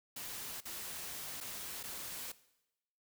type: noise with dropouts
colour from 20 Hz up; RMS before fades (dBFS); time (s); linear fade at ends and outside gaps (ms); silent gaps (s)
white; -44; 0.16-2.32; 5; 0.605-0.653 / 1.404-1.409 / 1.83-1.836
effects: noise-tail reverb RT60 0.9 s tail -18 dB re dry